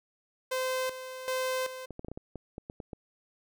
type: tone with tremolo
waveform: sawtooth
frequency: 516 Hz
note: C5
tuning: 24 cents flat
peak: -25 dBFS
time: 0.51-1.86 s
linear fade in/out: 10 ms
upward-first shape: square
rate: 1.3 Hz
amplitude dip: 70%
type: clicks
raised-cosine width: 2 ms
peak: -26 dBFS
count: 11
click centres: 1.907 / 1.994 / 2.047 / 2.084 / 2.116 / 2.175 / 2.357 / 2.581 / 2.699 / 2.802 / 2.932 s
effects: none